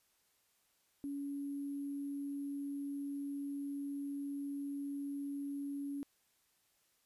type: tone with sample-and-hold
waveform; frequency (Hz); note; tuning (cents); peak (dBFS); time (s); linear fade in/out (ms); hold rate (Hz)
sine; 282.3; C#4; +32; -38; 1.04-6.03; 0; 11025
effects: white hiss -75 dBFS RMS until 7.05 s + resampled to 32000 Hz